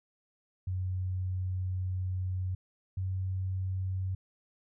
sine tone pair in turn, 92.5 / 93.95 Hz, F#2 / F#2, 0 / +27 cents, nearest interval unison, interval 27 cents, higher second, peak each -30 / -30 dBFS, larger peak neither, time 0.67-2.55 / 2.97-4.15 s, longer first, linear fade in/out 5 ms, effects none

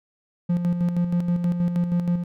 triangle tone with tremolo, 174.61 Hz, F3, in tune, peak -16 dBFS, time 0.49-2.24 s, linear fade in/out 10 ms, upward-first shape square, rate 6.3 Hz, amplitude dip 50%, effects none

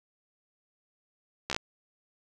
slowing click train, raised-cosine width 0.2 ms, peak -13 dBFS, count 5, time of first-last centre 1.5-1.564 s, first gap 14 ms, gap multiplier 1.09, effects none

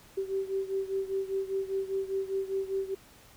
sine beating tone pair, 385.6 / 390.6 Hz, G4 / G4, -28 / -6 cents, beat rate 5 Hz, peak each -31 / -34 dBFS, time 0.17-2.95 s, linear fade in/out 10 ms, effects pink hiss -56 dBFS RMS until 3.36 s

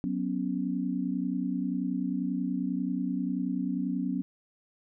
sine chord, F# suspended fourth, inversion none, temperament equal, 185 / 246.9 / 277.2 Hz, F#3 / B3 / C#4, 0 / 0 / 0 cents, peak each -32 dBFS, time 0.04-4.22 s, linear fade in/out 0 ms, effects none

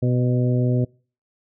harmonic tone with a mistuned harmonic, 124.6 Hz, B2, 16 cents sharp, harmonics 1 / 2 / 3 / 4 / 5, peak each -18 / -24 / -28 / -30 / -32 dBFS, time 0.02-0.85 s, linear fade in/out 10 ms, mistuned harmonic 5, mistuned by -21 cents, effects noise-tail reverb RT60 0.4 s tail -26 dB re dry

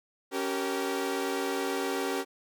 sawtooth chord, G diminished, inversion second, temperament equal with one note detuned, 277.2 / 386.4 / 466.2 Hz, Db4 / G4 / Bb4, 0 / -25 / 0 cents, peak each -30 / -28 / -31 dBFS, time 0.31-2.25 s, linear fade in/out 50 ms, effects none

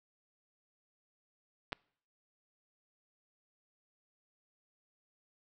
clicks, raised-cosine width 0.3 ms, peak -26 / -19 dBFS, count 2, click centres 1.722 / 1.729 s, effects noise-tail reverb RT60 0.6 s tail -26 dB re dry

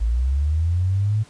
sine linear sweep, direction up, 52.9 to 110 Hz, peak -17 dBFS, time 0-1.24 s, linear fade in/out 20 ms, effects pink hiss -50 dBFS RMS until 1.29 s + resampled to 22050 Hz

